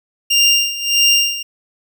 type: tone with tremolo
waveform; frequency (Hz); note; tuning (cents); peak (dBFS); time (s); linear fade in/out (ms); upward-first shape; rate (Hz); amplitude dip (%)
25% pulse; 2794; F7; 0; -5; 0.3-1.43; 10; sine; 1.6; 80
effects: none